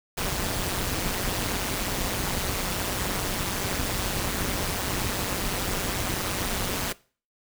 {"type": "noise with amplitude modulation", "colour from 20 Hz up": "pink", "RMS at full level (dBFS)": -25, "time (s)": [0.17, 6.93], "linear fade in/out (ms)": 10, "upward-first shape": "sine", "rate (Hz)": 190, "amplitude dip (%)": 75, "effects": ["noise-tail reverb RT60 0.4 s tail -21 dB re dry"]}